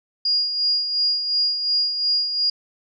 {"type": "tone with tremolo", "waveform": "sine", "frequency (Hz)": 4850, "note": "D#8", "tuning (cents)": -45, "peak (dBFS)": -16, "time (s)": [0.25, 2.5], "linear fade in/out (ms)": 5, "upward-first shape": "sine", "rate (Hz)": 2.8, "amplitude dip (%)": 55, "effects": []}